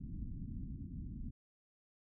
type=low-pass noise; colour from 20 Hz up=pink; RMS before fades=-44 dBFS; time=0-1.31 s; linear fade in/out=10 ms; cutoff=270 Hz; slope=48 dB/octave; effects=none